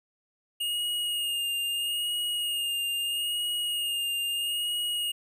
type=tone with vibrato; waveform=square; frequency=2848 Hz; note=F7; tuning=33 cents sharp; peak=-28 dBFS; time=0.6-5.12 s; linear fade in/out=10 ms; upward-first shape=sine; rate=0.77 Hz; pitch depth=28 cents each way; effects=11-bit